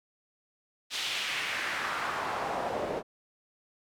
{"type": "noise with band-pass filter sweep", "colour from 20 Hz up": "pink", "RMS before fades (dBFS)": -33, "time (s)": [0.9, 3.03], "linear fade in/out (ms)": 50, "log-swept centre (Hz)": [3800, 490], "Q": 1.7, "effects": []}